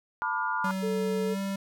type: chord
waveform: sine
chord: B half-diminished seventh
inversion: third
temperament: just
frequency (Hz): 889 / 987.8 / 1185.3 / 1422.4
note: A5 / B5 / D6 / F6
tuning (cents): +18 / 0 / +16 / +31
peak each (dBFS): -33 / -31 / -35 / -31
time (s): 0.22-0.71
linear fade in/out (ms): 0
type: tone with pitch glide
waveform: square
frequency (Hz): 190 to 195.68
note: F#3 to G3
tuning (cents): +46 to -3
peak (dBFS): -30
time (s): 0.64-1.56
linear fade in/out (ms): 5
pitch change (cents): +51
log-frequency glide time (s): 1.26-1.39
type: tone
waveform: sine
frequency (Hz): 440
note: A4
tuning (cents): 0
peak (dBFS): -28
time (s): 0.82-1.35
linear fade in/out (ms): 20
effects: none